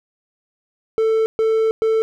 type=tone bursts at uneven times; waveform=triangle; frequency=443.7 Hz; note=A4; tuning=14 cents sharp; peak=-12 dBFS; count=3; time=0.98-1.26 / 1.39-1.71 / 1.82-2.02 s; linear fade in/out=0 ms; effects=none